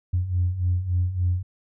sine beating tone pair, 87.31 / 90.81 Hz, F2 / F#2, 0 / -32 cents, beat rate 3.5 Hz, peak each -26 / -21 dBFS, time 0.13-1.43 s, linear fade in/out 10 ms, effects tanh soft clip ceiling -14 dBFS

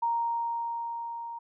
sine tone with level ramp, 932.3 Hz, A#5, in tune, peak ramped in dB -24 to -36 dBFS, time 0.02-1.39 s, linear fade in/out 10 ms, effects none

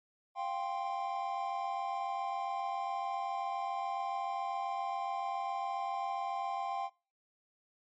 triangle chord, F suspended second, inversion none, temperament just, 698.5 / 785.8 / 1047.7 Hz, F5 / G5 / C6, 0 / +4 / +2 cents, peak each -38 / -34 / -38 dBFS, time 0.35-6.9 s, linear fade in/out 50 ms, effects noise-tail reverb RT60 0.3 s tail -21 dB re dry + MP3 32 kbps

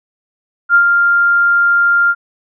sine tone with ADSR envelope, 1396.9 Hz, F6, in tune, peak -4 dBFS, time 0.69-2.15 s, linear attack 56 ms, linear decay 86 ms, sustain -4 dB, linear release 49 ms, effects none

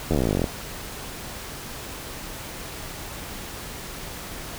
slowing click train, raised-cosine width 2 ms, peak -9 dBFS, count 20, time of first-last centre 0.11-0.442 s, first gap 12 ms, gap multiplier 1.04, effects pink hiss -36 dBFS RMS until 4.58 s

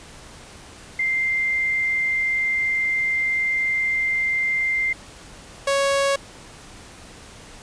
sine / sawtooth tone pair in turn, 2093 / 554.4 Hz, C7 / C#5, 0 / 0 cents, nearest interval octave + major seventh, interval 2300 cents, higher first, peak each -19 / -14 dBFS, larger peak second, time 0.99-4.93 / 5.67-6.16 s, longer first, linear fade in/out 5 ms, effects pink hiss -43 dBFS RMS until 7.62 s + resampled to 22050 Hz

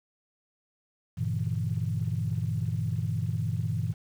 sine chord, E half-diminished seventh, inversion first, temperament just, 98.89 / 118.67 / 148.33 / 164.81 Hz, G2 / Bb2 / D3 / E3, +16 / +31 / +18 / 0 cents, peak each -31 / -30 / -35 / -33 dBFS, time 1.17-3.94 s, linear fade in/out 20 ms, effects tanh soft clip ceiling -17 dBFS + 9-bit

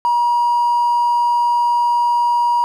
triangle tone with hard clipping, 956 Hz, A#5, 43 cents sharp, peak -13 dBFS, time 0.05-2.64 s, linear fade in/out 0 ms, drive 4 dB, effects none

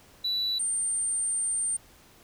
sine tone pair in turn, 3951 / 8886 Hz, B7 / C#9, 0 / +3 cents, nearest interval octave + major second, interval 1403 cents, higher second, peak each -24 dBFS, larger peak neither, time 0.24-0.59 / 0.59-1.77 s, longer second, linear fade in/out 10 ms, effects tanh soft clip ceiling -23 dBFS + pink hiss -56 dBFS RMS until 2.23 s

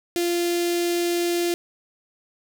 sawtooth tone with notch filter, 346.5 Hz, F4, 14 cents flat, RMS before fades -23 dBFS, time 0.16-1.54 s, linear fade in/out 0 ms, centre 1100 Hz, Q 0.5, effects none

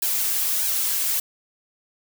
blue noise with flanger, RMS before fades -23 dBFS, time 0.02-1.2 s, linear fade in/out 5 ms, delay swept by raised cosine 1.2 to 4.4 ms, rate 1.6 Hz, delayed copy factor +0.95, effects none

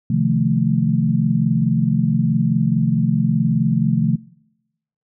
sine chord, F dominant seventh, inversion second, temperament equal, 130.81 / 155.56 / 174.61 / 220 Hz, C3 / Eb3 / F3 / A3, 0 / 0 / 0 / 0 cents, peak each -20 dBFS, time 0.1-4.16 s, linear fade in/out 5 ms, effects noise-tail reverb RT60 0.9 s tail -24 dB re dry

